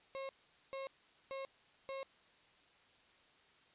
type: tone bursts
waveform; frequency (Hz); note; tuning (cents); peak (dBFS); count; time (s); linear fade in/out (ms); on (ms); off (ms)
35% pulse; 540; C#5; -45; -40; 4; 0.15-2.03; 0; 140; 440
effects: white hiss -67 dBFS RMS until 3.74 s + resampled to 8000 Hz